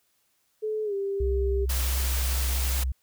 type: tone with pitch glide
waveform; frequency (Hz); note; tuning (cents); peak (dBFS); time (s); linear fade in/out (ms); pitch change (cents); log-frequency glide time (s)
sine; 431.1 to 395.3; A4 to G4; -35 to +15; -26; 0.62-1.66; 20; -150; 0.84-0.94
type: tone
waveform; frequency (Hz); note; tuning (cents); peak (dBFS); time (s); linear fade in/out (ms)
sine; 64.5; C2; -24; -24; 1.2-2.92; 5
type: high-pass noise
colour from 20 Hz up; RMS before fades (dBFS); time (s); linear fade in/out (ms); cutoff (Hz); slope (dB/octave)
white; -32; 1.69-2.84; 10; 140; 24
effects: white hiss -70 dBFS RMS until 3.02 s